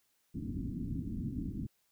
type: low-pass noise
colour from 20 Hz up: white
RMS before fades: -38 dBFS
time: 0.34-1.67 s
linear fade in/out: 10 ms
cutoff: 290 Hz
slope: 48 dB/octave
effects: white hiss -75 dBFS RMS until 1.91 s